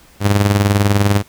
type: tone with tremolo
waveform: sawtooth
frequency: 101.2 Hz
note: G#2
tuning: 44 cents flat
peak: -4 dBFS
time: 0.2-1.23 s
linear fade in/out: 50 ms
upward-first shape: triangle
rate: 20 Hz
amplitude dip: 70%
effects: pink hiss -47 dBFS RMS until 1.28 s